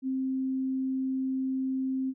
sine tone, 263.1 Hz, C4, 10 cents sharp, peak -27 dBFS, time 0.02-2.14 s, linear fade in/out 50 ms, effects none

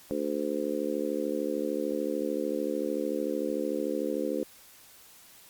harmonic tone, 73.42 Hz, D2, in tune, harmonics 3 / 4 / 5 / 6 / 7, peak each -37 / -33 / -35 / -35 / -33 dBFS, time 0.11-4.43 s, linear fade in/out 0 ms, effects white hiss -54 dBFS RMS until 5.49 s + Opus 48 kbps

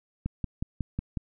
click train, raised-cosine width 5 ms, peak -17 dBFS, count 6, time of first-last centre 0.26-1.172 s, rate 5.48 Hz, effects none

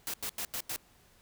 white noise bursts, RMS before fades -36 dBFS, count 5, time 0.07-0.761 s, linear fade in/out 0 ms, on 67 ms, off 89 ms, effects pink hiss -63 dBFS RMS until 1.21 s

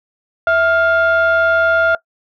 sine tone pair together, 658 / 1402.3 Hz, E5 / F6, -3 / +7 cents, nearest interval octave + minor second, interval 1310 cents, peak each -11 dBFS, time 0.47-1.95 s, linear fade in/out 2 ms, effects noise-tail reverb RT60 0.1 s tail -19 dB re dry + tanh soft clip ceiling -7 dBFS

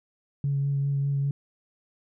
sine tone with vibrato, 140 Hz, C#3, 18 cents sharp, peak -22 dBFS, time 0.44-1.31 s, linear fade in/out 2 ms, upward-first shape sine, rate 5 Hz, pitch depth 13 cents each way, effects tanh soft clip ceiling -18 dBFS

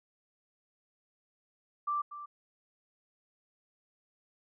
sine tone with echo, 1174.7 Hz, D6, in tune, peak -29 dBFS, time 1.87-2.02 s, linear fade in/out 10 ms, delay 240 ms, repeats 1, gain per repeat -12 dB, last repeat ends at 2.26 s, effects none

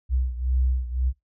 sine beating tone pair, 63 / 64.9 Hz, B1 / C2, +35 / -13 cents, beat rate 1.9 Hz, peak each -22 / -26 dBFS, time 0.09-1.13 s, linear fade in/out 50 ms, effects noise-tail reverb RT60 0.2 s tail -24 dB re dry

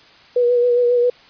sine tone with vibrato, 485.8 Hz, B4, 29 cents flat, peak -12 dBFS, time 0.36-1.1 s, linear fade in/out 5 ms, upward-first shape sine, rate 7.4 Hz, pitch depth 26 cents each way, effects white hiss -47 dBFS RMS until 1.29 s + resampled to 11025 Hz

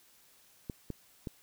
clicks, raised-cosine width 3 ms, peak -24 dBFS, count 3, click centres 0.698 / 0.903 / 1.272 s, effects white hiss -63 dBFS RMS until 1.42 s

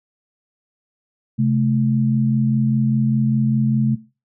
sine tone pair together, 132.3 / 217.3 Hz, C3 / A3, +20 / -21 cents, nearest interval major sixth, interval 859 cents, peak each -17 dBFS, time 1.38-3.96 s, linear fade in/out 20 ms, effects noise-tail reverb RT60 0.3 s tail -18 dB re dry

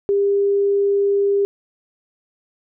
sine tone, 400.6 Hz, G4, 38 cents sharp, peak -14 dBFS, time 0.09-1.45 s, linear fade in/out 0 ms, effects none

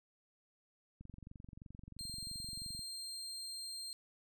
click train, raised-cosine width 5 ms, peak -39 dBFS, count 42, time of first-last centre 1.01-2.793 s, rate 23 Hz
30% pulse tone, 4186 Hz, C8, in tune, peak -40 dBFS, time 1.99-3.93 s, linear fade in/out 0 ms
effects none

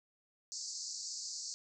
pink band-pass noise, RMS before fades -43 dBFS, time 0.52-1.54 s, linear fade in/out 0 ms, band 4400 to 7600 Hz, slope 96 dB/octave, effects none

